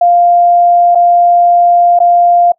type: tone with dropouts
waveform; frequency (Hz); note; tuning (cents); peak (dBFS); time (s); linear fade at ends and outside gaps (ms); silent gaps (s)
sine; 698.5; F5; 0; -4; 0.01-2.52; 5; 0.949-0.954 / 1.99-2.001
effects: noise-tail reverb RT60 0.1 s tail -23 dB re dry